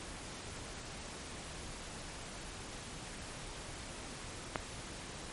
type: click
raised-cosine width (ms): 0.5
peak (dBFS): -17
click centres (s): 4.558
effects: pink hiss -46 dBFS RMS until 5.32 s + MP3 48 kbps